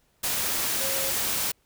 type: tone in noise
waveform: sine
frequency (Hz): 540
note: C#5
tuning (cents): -45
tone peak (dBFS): -34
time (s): 0.8-1.11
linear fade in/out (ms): 10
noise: white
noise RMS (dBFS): -27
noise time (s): 0.23-1.52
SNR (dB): -10
effects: pink hiss -67 dBFS RMS until 1.65 s